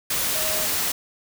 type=tone in noise; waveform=sine; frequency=626 Hz; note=D#5; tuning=10 cents sharp; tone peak=-31 dBFS; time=0.35-0.66 s; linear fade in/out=5 ms; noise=white; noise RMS=-24 dBFS; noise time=0.1-0.92 s; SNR=-10 dB; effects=none